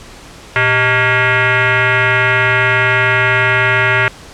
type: tone with frequency modulation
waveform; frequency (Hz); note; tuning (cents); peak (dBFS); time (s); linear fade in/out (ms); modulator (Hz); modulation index
sine; 116.54; A#2; 0; -9; 0.56-4.08; 0; 509; 4.5
effects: pink hiss -36 dBFS RMS until 4.33 s + low-pass 8000 Hz 12 dB/octave